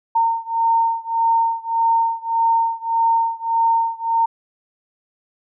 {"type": "beating tone pair", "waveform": "sine", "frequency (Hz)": [914, 915.7], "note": ["A#5", "A#5"], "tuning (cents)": [-34, -31], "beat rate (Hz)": 1.7, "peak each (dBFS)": [-18, -19], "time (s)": [0.15, 4.26], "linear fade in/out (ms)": 10, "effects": []}